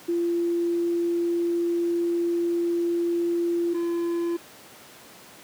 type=tone pair in turn; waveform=sine / triangle; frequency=342.8 / 341.2 Hz; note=F4 / F4; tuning=-32 / -40 cents; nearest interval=unison; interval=8 cents; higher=first; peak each=-21 dBFS; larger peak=neither; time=0.08-3.74 / 3.74-4.37 s; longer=first; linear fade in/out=10 ms; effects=pink hiss -47 dBFS RMS until 5.43 s + high-pass 200 Hz 12 dB/octave